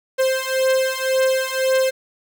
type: beating tone pair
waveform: 45% pulse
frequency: 523.3 / 525.2 Hz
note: C5 / C5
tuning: 0 / +6 cents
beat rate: 1.9 Hz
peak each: -20 dBFS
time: 0.18-1.91 s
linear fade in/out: 20 ms
effects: 9-bit